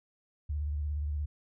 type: tone with vibrato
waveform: sine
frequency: 73.9 Hz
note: D2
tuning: 11 cents sharp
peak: -30 dBFS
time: 0.49-1.26 s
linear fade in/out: 10 ms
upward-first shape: triangle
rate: 17 Hz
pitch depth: 91 cents each way
effects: none